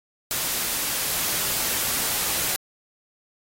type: noise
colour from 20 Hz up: white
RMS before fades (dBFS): -25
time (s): 0.31-2.56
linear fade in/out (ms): 0
effects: AAC 48 kbps

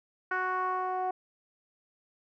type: tone with low-pass filter sweep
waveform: 10% pulse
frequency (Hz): 370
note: F#4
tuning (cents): 0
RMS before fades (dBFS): -31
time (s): 0.31-1.11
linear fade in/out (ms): 5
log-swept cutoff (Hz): 1500 to 770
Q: 3.4
effects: none

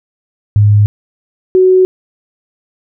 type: tone pair in turn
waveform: sine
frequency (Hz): 103.9 / 372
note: G#2 / F#4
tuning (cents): +1 / +9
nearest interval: octave + minor seventh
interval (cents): 2208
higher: second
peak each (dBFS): -4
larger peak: neither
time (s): 0.56-0.86 / 1.55-1.85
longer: neither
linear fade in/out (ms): 0
effects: none

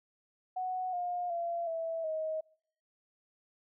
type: tone with pitch steps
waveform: sine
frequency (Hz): 740 / 711.1 / 683.3 / 656.6 / 630.9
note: F#5 / F5 / F5 / E5 / D#5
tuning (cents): 0 / +31 / -38 / -7 / +24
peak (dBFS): -32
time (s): 0.56-2.41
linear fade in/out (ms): 10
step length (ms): 370
effects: noise-tail reverb RT60 0.6 s tail -26 dB re dry

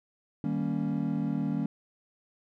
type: chord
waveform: triangle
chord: Eb dominant seventh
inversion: none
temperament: equal with one note detuned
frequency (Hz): 155.56 / 196 / 233.1 / 279.1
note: Eb3 / G3 / Bb3 / Db4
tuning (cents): 0 / 0 / 0 / +12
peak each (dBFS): -31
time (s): 0.44-1.66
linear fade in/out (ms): 2
effects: none

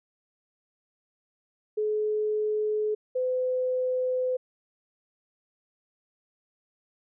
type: tone pair in turn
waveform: sine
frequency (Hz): 426.3 / 508.2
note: G#4 / B4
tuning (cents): +45 / +49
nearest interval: minor third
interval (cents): 304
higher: second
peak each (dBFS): -24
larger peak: neither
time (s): 1.77-2.95 / 3.15-4.37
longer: second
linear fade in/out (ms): 10
effects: none

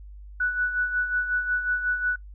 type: tone with tremolo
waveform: sine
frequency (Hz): 1480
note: F#6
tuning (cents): 0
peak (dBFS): -20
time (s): 0.4-2.16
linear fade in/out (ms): 5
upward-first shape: sine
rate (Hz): 5.5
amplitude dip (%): 60
effects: noise-tail reverb RT60 0.1 s tail -21 dB re dry + added 50 Hz sine -40 dBFS peak until 2.34 s

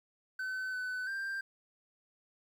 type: tone with pitch steps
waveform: triangle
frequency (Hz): 1521 / 1505 / 1582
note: F#6 / F#6 / G6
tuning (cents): +47 / +29 / +15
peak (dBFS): -33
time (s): 0.39-1.41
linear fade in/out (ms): 5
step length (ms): 340
effects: 11-bit

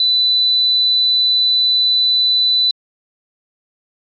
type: tone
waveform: sine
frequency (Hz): 3991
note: B7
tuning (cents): +17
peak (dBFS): -11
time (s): 0-2.71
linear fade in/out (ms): 2
effects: AAC 64 kbps

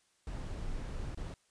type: noise with dropouts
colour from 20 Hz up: brown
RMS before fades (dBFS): -39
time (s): 0.27-1.34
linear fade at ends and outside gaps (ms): 1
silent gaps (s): 1.147-1.174
effects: white hiss -72 dBFS RMS until 1.5 s + resampled to 22050 Hz

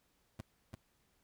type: tone with echo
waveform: 25% pulse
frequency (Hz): 108.1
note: A2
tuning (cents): -30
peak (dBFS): -36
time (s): 0.39-0.41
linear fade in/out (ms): 5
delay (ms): 340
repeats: 1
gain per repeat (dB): -3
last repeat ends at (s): 0.75
effects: pink hiss -75 dBFS RMS until 1.23 s

